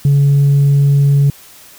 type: tone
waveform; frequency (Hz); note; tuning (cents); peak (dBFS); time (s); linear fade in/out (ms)
sine; 141.2; C#3; +32; -5; 0.05-1.3; 2
effects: tanh soft clip ceiling -5 dBFS + white hiss -40 dBFS RMS until 1.78 s